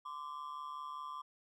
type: ring-modulated tone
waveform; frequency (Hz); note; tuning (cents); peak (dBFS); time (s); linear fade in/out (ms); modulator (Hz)
triangle; 1100; C#6; -14; -37; 0.05-1.22; 10; 72.5
effects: none